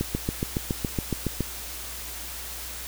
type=click train; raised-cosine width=3 ms; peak=-12 dBFS; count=11; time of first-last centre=0.01-1.407 s; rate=7.16 Hz; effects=added 60 Hz sine -42 dBFS peak until 2.87 s + white hiss -37 dBFS RMS until 2.87 s